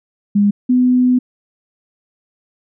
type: tone pair in turn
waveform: sine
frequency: 203.7 / 250.7 Hz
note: G#3 / B3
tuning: -33 / +26 cents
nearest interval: major third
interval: 359 cents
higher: second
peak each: -9 dBFS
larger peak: neither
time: 0.35-0.51 / 0.69-1.19 s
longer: second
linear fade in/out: 10 ms
effects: none